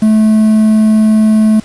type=tone with quantisation; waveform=triangle; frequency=216.8 Hz; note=A3; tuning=25 cents flat; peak=-3 dBFS; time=0.02-1.6 s; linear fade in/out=5 ms; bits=5; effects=pink hiss -37 dBFS RMS until 1.64 s + resampled to 22050 Hz